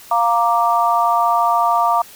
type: chord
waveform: sine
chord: Bb major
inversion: second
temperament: equal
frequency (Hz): 698.5 / 932.3 / 1174.7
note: F5 / Bb5 / D6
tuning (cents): 0 / 0 / 0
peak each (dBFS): -17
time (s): 0.11-2.02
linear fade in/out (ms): 5
effects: white hiss -41 dBFS RMS until 2.15 s